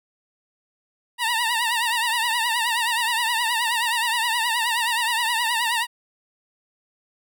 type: tone with vibrato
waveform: 15% pulse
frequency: 932.3 Hz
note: A#5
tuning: in tune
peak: -14 dBFS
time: 1.18-5.87 s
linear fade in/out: 50 ms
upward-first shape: triangle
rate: 9.5 Hz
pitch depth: 110 cents each way
effects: none